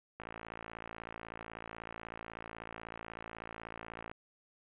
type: click train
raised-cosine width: 0.5 ms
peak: -28 dBFS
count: 221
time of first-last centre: 0.2-4.115 s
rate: 56.2 Hz
effects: resampled to 8000 Hz + 9-bit